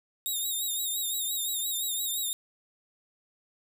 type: tone with vibrato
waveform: 5% pulse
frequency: 3729 Hz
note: A#7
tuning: in tune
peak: -22 dBFS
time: 0.26-2.33 s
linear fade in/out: 0 ms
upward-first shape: sine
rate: 5.8 Hz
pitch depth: 66 cents each way
effects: none